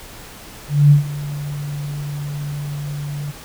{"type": "tone with ADSR envelope", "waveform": "sine", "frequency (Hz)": 145.2, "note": "D3", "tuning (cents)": -19, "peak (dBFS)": -5, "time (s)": [0.68, 3.32], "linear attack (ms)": 230, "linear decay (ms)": 120, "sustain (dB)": -18, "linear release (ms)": 18, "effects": ["pink hiss -38 dBFS RMS until 3.44 s"]}